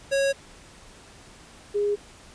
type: tone pair in turn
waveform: square / sine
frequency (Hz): 550 / 410.5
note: C#5 / G#4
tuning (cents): -14 / -20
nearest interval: perfect fourth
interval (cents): 506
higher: first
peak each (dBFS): -21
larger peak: neither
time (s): 0.11-0.33 / 1.74-1.96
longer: neither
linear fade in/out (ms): 20
effects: pink hiss -49 dBFS RMS until 2.34 s + resampled to 22050 Hz